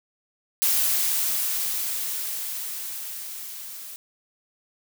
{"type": "noise with level ramp", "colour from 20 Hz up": "blue", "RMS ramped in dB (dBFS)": [-21, -39], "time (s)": [0.62, 3.96], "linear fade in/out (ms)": 0, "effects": []}